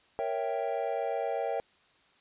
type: chord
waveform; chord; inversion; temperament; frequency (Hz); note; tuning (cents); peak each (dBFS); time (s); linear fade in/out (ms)
triangle; A# diminished seventh; none; equal; 466.2 / 554.4 / 659.3 / 784; A#4 / C#5 / E5 / G5; 0 / 0 / 0 / 0; -33; 0.19-1.6; 0
effects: white hiss -64 dBFS RMS until 2.2 s + resampled to 8000 Hz